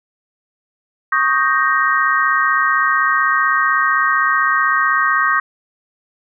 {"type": "chord", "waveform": "sine", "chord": "Eb dominant seventh", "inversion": "third", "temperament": "equal", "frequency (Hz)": [1108.7, 1244.5, 1568, 1864.7], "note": ["Db6", "Eb6", "G6", "Bb6"], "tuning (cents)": [0, 0, 0, 0], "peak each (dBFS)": -18, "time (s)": [1.12, 5.4], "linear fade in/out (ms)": 5, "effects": []}